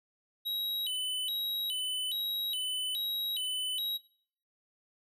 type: tone with vibrato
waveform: square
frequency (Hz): 3399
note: G#7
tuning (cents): +39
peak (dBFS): -32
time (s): 0.45-3.98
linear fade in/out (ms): 20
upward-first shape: square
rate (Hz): 1.2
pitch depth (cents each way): 210
effects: noise-tail reverb RT60 0.6 s tail -21 dB re dry